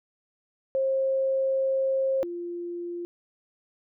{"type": "tone pair in turn", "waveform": "sine", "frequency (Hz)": [534, 347.2], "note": ["C5", "F4"], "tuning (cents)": [35, -10], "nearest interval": "perfect fifth", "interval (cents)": 745, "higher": "first", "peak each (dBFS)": [-22, -31], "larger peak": "first", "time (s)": [[0.75, 2.23], [2.23, 3.05]], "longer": "first", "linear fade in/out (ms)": 0, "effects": []}